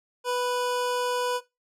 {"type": "tone", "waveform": "25% pulse", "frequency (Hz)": 493.9, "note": "B4", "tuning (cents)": 0, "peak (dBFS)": -21, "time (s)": [0.24, 1.41], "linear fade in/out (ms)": 50, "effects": ["noise-tail reverb RT60 0.2 s tail -17 dB re dry", "low-pass 12000 Hz 12 dB/octave"]}